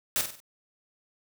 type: noise with echo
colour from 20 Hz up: white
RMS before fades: -26 dBFS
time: 0.16-0.21 s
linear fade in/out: 0 ms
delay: 48 ms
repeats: 4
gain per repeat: -7 dB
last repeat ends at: 0.402 s
effects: none